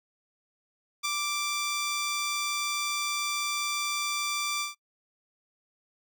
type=tone with ADSR envelope; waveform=10% pulse; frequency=1174.7 Hz; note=D6; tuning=in tune; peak=-17 dBFS; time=1.03-4.75 s; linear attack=24 ms; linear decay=4 ms; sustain=-3 dB; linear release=140 ms; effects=noise-tail reverb RT60 0.1 s tail -21 dB re dry